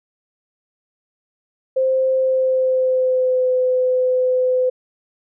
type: tone with pitch glide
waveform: sine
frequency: 523.3 to 508.1 Hz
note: C5 to B4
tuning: 0 to +49 cents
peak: -14 dBFS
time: 1.76-4.7 s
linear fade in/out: 10 ms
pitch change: -51 cents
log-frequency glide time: 2.15-3.5 s
effects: none